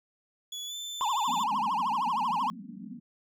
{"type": "tone with pitch glide", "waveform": "30% pulse", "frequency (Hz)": [3405, 3535], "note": ["G#7", "A7"], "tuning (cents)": [42, 7], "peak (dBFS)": -33, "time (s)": [0.52, 1.44], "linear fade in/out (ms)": 5, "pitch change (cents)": 65, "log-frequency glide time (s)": [0.66, 0.75]}
{"type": "tone with vibrato", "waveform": "triangle", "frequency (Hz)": 950, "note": "A#5", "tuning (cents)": 33, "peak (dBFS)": -24, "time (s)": [1.01, 2.5], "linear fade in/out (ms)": 0, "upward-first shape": "triangle", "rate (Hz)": 13, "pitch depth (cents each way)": 290}
{"type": "band-pass noise", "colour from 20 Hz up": "white", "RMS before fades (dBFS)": -43, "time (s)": [1.27, 3], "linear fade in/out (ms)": 10, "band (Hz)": [170, 270], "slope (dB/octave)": 96}
{"effects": []}